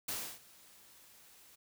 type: noise with ADSR envelope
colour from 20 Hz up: white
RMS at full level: -37 dBFS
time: 0.08-1.56 s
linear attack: 7 ms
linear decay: 300 ms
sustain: -23 dB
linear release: 14 ms
effects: none